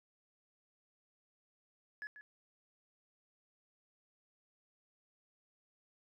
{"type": "tone with echo", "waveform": "sine", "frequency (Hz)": 1700, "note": "G#6", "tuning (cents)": 40, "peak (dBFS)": -39, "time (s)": [2.02, 2.07], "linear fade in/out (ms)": 0, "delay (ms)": 140, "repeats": 1, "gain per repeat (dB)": -12, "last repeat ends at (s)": 2.21, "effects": ["tanh soft clip ceiling -40 dBFS"]}